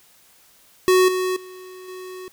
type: tone with level steps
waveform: square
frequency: 370 Hz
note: F#4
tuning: in tune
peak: -13 / -21 / -38 / -34 dBFS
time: 0.88-2.28 s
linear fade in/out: 0 ms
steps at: 1.08 / 1.36 / 1.88 s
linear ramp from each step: 5 ms
effects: white hiss -54 dBFS RMS until 2.32 s